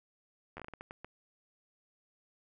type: slowing click train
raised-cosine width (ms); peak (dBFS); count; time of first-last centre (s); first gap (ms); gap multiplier
0.5; -29; 10; 0.57-1.046; 11; 1.37
effects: none